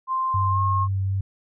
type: tone with pitch glide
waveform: sine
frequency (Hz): 1046.5 to 1077.2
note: C6 to C#6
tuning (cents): 0 to -50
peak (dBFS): -21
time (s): 0.07-0.88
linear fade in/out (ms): 50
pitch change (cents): +50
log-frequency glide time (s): 0.48-0.59
type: tone with vibrato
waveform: sine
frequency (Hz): 96.7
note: G2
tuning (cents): -23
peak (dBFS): -21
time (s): 0.34-1.21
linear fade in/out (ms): 5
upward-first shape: triangle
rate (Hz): 4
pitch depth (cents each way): 10
effects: none